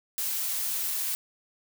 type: noise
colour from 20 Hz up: blue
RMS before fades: -30 dBFS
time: 0.18-1.15 s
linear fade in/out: 0 ms
effects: none